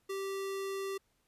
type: tone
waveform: square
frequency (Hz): 390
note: G4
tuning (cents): -9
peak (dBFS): -36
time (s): 0.09-0.98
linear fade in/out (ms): 10
effects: pink hiss -75 dBFS RMS until 1.27 s + resampled to 32000 Hz